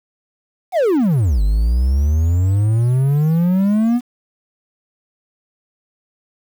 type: exponential two-way sweep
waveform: triangle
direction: down then up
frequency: 784 to 49 to 248.9 Hz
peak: -10 dBFS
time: 0.72-4.01 s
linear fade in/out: 50 ms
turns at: 1.42 s
effects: 7-bit